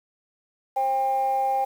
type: tone pair together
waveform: sine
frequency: 531.5 / 798 Hz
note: C5 / G5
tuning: +27 / +31 cents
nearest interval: perfect fifth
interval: 704 cents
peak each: -28 / -20 dBFS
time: 0.76-1.65 s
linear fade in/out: 10 ms
effects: tanh soft clip ceiling -16 dBFS + 8-bit